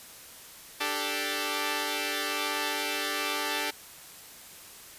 5% pulse chord, D suspended fourth, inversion none, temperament equal, 293.7 / 392 / 440 Hz, D4 / G4 / A4, 0 / 0 / 0 cents, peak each -22 dBFS, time 0.8-3.71 s, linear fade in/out 10 ms, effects white hiss -48 dBFS RMS until 4.98 s + resampled to 32000 Hz

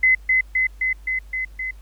sine tone with echo, 2039 Hz, C7, 45 cents flat, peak -12 dBFS, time 0.03-0.15 s, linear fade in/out 5 ms, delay 260 ms, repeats 6, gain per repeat -2 dB, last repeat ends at 1.71 s, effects added 50 Hz sine -39 dBFS peak until 1.81 s + pink hiss -57 dBFS RMS until 1.81 s

